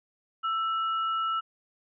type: tone pair together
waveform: sine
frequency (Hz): 1326 / 2899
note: E6 / F#7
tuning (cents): +10 / -36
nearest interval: octave + major second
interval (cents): 1354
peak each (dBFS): -26 / -38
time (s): 0.43-1.41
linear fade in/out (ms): 20
effects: none